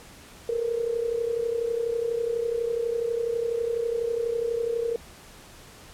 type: tone with amplitude modulation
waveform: sine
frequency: 466.2 Hz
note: A#4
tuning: in tune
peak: -21 dBFS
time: 0.49-4.96 s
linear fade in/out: 2 ms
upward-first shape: sine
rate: 32.1 Hz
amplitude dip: 70%
effects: pink hiss -48 dBFS RMS until 5.93 s + low-pass 12000 Hz 12 dB/octave